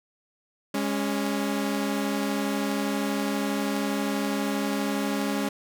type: tone pair together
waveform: sawtooth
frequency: 204.8 / 277.2 Hz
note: G#3 / C#4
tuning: -24 / 0 cents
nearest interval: perfect fourth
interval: 524 cents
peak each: -24 dBFS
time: 0.74-5.49 s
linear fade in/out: 5 ms
effects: none